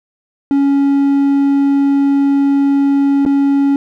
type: tone with dropouts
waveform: triangle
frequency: 278.9 Hz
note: C#4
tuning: 11 cents sharp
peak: -7 dBFS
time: 0.51-3.76 s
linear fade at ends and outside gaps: 1 ms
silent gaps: 3.252-3.262 s
effects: none